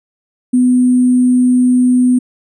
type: tone with sample-and-hold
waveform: sine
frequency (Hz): 250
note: B3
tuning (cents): +21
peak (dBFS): -7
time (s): 0.53-2.19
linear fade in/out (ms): 10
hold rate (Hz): 8820
effects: resampled to 22050 Hz